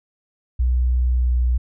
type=tone with pitch glide; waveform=sine; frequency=62 to 61.29 Hz; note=B1 to B1; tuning=+7 to -13 cents; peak=-15 dBFS; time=0.59-1.58 s; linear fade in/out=10 ms; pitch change=-20 cents; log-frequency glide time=1.12-1.32 s; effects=none